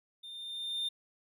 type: tone with level ramp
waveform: triangle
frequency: 3614 Hz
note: A7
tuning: 46 cents sharp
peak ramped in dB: -43 to -29 dBFS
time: 0.23-0.89 s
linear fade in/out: 10 ms
effects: none